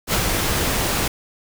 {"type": "noise with ADSR envelope", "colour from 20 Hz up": "pink", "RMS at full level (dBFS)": -18, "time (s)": [0.07, 1.08], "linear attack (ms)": 59, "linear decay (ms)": 71, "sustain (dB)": -3, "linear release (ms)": 5, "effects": []}